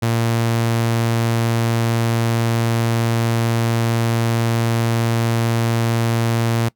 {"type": "tone", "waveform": "sawtooth", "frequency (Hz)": 115.5, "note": "A#2", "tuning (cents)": -16, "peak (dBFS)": -12, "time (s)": [0.02, 6.69], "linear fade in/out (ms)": 10, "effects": ["noise-tail reverb RT60 0.1 s tail -22 dB re dry"]}